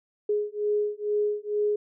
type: beating tone pair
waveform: sine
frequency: 416.3 / 418.5 Hz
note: G#4 / G#4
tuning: +4 / +13 cents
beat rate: 2.2 Hz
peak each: -27 dBFS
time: 0.29-1.76 s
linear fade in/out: 5 ms
effects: none